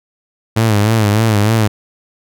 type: tone with vibrato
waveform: sawtooth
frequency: 107.8 Hz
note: A2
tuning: 35 cents flat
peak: -6 dBFS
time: 0.56-1.68 s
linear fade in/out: 10 ms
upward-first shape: sine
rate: 3.3 Hz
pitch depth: 93 cents each way
effects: none